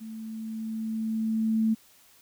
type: tone with level ramp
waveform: sine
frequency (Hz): 221.3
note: A3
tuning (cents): +10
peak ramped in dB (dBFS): -37 to -20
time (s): 0-1.75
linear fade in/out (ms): 20
effects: white hiss -58 dBFS RMS until 2.21 s